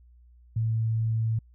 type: tone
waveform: sine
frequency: 112.2 Hz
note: A2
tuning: 34 cents sharp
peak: -23 dBFS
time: 0.56-1.39 s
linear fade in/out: 5 ms
effects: added 60 Hz sine -52 dBFS peak until 1.54 s